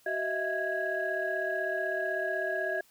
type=tone cluster; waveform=sine; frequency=376.8 / 632 / 668 / 1655 Hz; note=F#4 / D#5 / E5 / G#6; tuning=+32 / +27 / +23 / -6 cents; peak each=-36 / -33 / -35 / -32 dBFS; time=0.06-2.81 s; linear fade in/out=5 ms; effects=tanh soft clip ceiling -20 dBFS + white hiss -63 dBFS RMS until 2.9 s